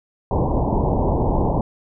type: low-pass noise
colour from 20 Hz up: pink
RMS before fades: -19 dBFS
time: 0.31-1.61 s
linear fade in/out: 2 ms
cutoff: 1000 Hz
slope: 96 dB/octave
effects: none

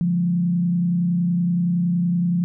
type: tone with frequency modulation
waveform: sine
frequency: 174.61 Hz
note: F3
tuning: in tune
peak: -17 dBFS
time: 0.01-2.44 s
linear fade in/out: 0 ms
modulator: 30.7 Hz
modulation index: 0.46
effects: none

